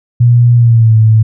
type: tone with pitch glide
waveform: sine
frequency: 120.2 to 110.22 Hz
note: B2 to A2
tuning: -46 to +3 cents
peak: -3 dBFS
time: 0.2-1.23 s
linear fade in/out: 10 ms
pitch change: -151 cents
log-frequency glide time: 0.55-0.96 s
effects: none